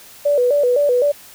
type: tone with vibrato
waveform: sine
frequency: 534 Hz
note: C5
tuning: 35 cents sharp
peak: -12 dBFS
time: 0.25-1.12 s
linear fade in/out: 10 ms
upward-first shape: square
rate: 3.9 Hz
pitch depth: 140 cents each way
effects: white hiss -42 dBFS RMS until 1.34 s